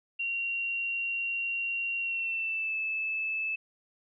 sine tone with pitch glide, 2754 to 2618 Hz, F7 to E7, -25 to -13 cents, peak -29 dBFS, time 0.19-3.56 s, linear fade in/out 10 ms, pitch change -88 cents, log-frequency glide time 1.99-2.76 s, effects none

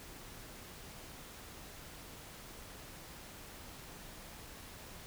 silence, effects pink hiss -51 dBFS RMS until 5.06 s

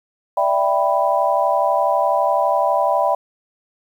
sine chord, E minor seventh, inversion third, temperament equal, 587.3 / 659.3 / 784 / 987.8 Hz, D5 / E5 / G5 / B5, 0 / 0 / 0 / 0 cents, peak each -20 dBFS, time 0.37-3.15 s, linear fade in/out 5 ms, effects 8-bit

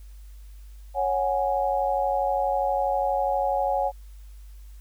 sine chord, C# suspended fourth, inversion none, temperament just, 554.4 / 739.2 / 831.5 Hz, C#5 / F#5 / G#5, 0 / -2 / +2 cents, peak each -26 dBFS, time 0.94-3.92 s, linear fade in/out 50 ms, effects added 50 Hz sine -41 dBFS peak until 4.8 s + white hiss -61 dBFS RMS until 4.8 s

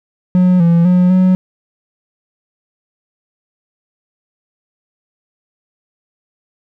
triangle tone with pitch steps, 181.7 / 169.2 / 180.3 / 185 Hz, F#3 / E3 / F#3 / F#3, -31 / +45 / -45 / 0 cents, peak -5 dBFS, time 0.35-1.35 s, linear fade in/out 0 ms, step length 250 ms, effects none

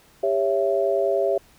sine chord, C# diminished, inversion second, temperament just, 399.1 / 554.4 / 665.2 Hz, G4 / C#5 / E5, +31 / 0 / +16 cents, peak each -23 dBFS, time 0.23-1.38 s, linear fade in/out 5 ms, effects pink hiss -55 dBFS RMS until 1.58 s

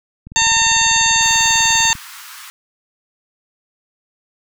click train, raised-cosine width 5 ms, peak -22 dBFS, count 35, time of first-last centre 0.27-1.953 s, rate 20.2 Hz
harmonic tone, 908 Hz, A#5, 46 cents flat, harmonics 1 / 2 / 3 / 4 / 5 / 7 / 8, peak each -19 / -19 / -20 / -19 / -22 / -18 / -19 dBFS, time 0.36-1.93 s, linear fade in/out 0 ms
pink high-pass noise, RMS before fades -36 dBFS, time 1.22-2.5 s, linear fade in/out 0 ms, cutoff 1000 Hz, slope 48 dB/octave
effects none

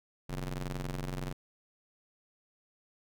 sawtooth ring-modulated tone, 91.3 Hz, F#2, 23 cents flat, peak -28 dBFS, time 0.29-1.33 s, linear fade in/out 10 ms, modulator 56.3 Hz, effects none

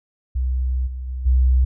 sine tone with level steps, 63.7 Hz, C2, 46 cents flat, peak -18 / -26 / -24 / -12 dBFS, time 0.35-1.65 s, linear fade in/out 10 ms, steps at 0.86 / 1.07 / 1.25 s, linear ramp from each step 20 ms, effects none

